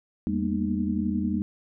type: tone cluster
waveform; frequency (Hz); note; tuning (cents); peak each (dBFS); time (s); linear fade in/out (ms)
sine; 84.4 / 198.6 / 230.2 / 241.3 / 306.6; E2 / G3 / A#3 / B3 / D#4; +41 / +23 / -22 / -40 / -25; -34 / -27 / -30 / -33 / -31; 0.27-1.42; 0
effects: none